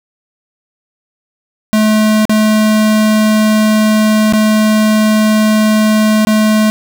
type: tone with dropouts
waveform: square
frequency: 215.4 Hz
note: A3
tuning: 37 cents flat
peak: -8 dBFS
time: 1.73-6.7 s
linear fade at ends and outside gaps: 0 ms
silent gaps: 2.253-2.295 / 4.325-4.335 / 6.25-6.271 s
effects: none